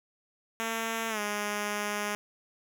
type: tone with pitch glide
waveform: 5% pulse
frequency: 226.1 to 207.3 Hz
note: A3 to G#3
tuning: +47 to -3 cents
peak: -19 dBFS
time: 0.6-2.15 s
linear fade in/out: 0 ms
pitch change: -150 cents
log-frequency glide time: 1.09-1.2 s
effects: none